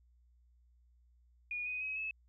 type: tone with pitch steps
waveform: sine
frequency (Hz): 2446 / 2495 / 2544 / 2594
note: D#7 / D#7 / D#7 / E7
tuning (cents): -30 / +4 / +38 / -28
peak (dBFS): -36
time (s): 1.51-2.11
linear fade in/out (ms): 2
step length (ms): 150
effects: added 60 Hz sine -64 dBFS peak until 2.28 s